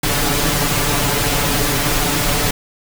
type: noise with comb filter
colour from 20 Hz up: pink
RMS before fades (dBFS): -17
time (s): 0.03-2.51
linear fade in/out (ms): 5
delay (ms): 6.9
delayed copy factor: +0.85
effects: none